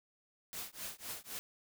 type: noise with tremolo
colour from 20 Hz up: white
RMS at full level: -41 dBFS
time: 0.53-1.39 s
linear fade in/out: 0 ms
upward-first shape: triangle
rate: 3.9 Hz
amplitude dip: 100%
effects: none